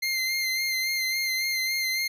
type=tone with vibrato; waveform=25% pulse; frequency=2093 Hz; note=C7; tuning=in tune; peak=-21 dBFS; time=0.02-2.08 s; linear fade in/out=10 ms; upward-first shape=sine; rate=3.6 Hz; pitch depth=28 cents each way; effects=none